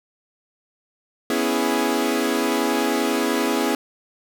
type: chord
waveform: sawtooth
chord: C# minor seventh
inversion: third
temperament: equal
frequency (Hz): 246.9 / 277.2 / 329.6 / 415.3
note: B3 / C#4 / E4 / G#4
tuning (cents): 0 / 0 / 0 / 0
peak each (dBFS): -21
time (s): 1.3-3.75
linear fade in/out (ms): 2
effects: none